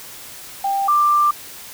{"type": "tone pair in turn", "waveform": "sine", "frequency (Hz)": [790, 1183.7], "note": ["G5", "D6"], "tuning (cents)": [13, 13], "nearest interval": "perfect fifth", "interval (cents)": 700, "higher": "second", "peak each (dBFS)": [-17, -12], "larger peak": "second", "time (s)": [[0.64, 0.88], [0.88, 1.31]], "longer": "second", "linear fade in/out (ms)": 5, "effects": ["white hiss -37 dBFS RMS until 1.73 s"]}